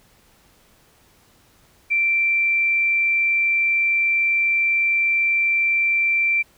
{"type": "tone", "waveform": "sine", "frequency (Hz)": 2349, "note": "D7", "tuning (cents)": 0, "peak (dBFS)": -16, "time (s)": [1.9, 6.43], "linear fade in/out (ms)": 20, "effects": ["pink hiss -56 dBFS RMS until 6.57 s"]}